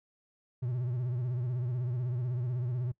triangle tone with vibrato, 123.47 Hz, B2, in tune, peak -28 dBFS, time 0.62-2.92 s, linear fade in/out 10 ms, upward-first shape sine, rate 16 Hz, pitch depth 93 cents each way, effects noise-tail reverb RT60 0.1 s tail -22 dB re dry

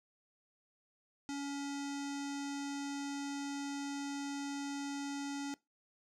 square tone with low-pass filter, 281.7 Hz, C#4, 28 cents sharp, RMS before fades -40 dBFS, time 1.29-5.54 s, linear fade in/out 0 ms, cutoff 6700 Hz, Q 2.4, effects noise-tail reverb RT60 0.2 s tail -21 dB re dry

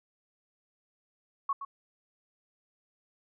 sine tone with echo, 1108.7 Hz, C#6, in tune, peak -26 dBFS, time 1.49-1.53 s, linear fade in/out 5 ms, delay 120 ms, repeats 1, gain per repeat -10 dB, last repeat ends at 1.65 s, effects none

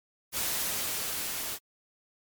white noise with level ramp, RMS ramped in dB -30 to -35 dBFS, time 0.32-1.59 s, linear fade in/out 50 ms, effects MP3 96 kbps

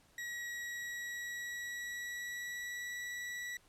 40% pulse tone with pitch glide, 1913 to 1945.3 Hz, A#6 to B6, +44 to -27 cents, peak -39 dBFS, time 0.18-3.57 s, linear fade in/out 2 ms, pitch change +29 cents, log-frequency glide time 0.53-2.96 s, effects pink hiss -67 dBFS RMS until 3.68 s + low-pass 12000 Hz 12 dB/octave

